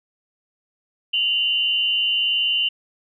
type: tone pair together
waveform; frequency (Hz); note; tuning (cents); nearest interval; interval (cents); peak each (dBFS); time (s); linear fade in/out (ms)
sine; 2800 / 3021; F7 / F#7; +4 / +35; minor second; 131; -20 / -21; 1.13-2.69; 10
effects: none